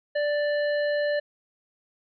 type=harmonic tone; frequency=587.3 Hz; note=D5; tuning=in tune; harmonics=1 / 3 / 5 / 7; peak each=-23 / -31 / -43 / -41 dBFS; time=0.15-1.2 s; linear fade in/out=10 ms; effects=none